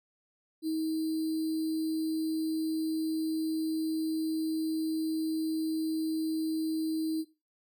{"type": "tone with sample-and-hold", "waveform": "sine", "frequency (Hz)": 317.5, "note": "D#4", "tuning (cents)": 35, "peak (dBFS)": -28, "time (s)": [0.62, 7.25], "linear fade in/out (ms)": 50, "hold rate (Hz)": 4410, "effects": ["noise-tail reverb RT60 0.3 s tail -17 dB re dry"]}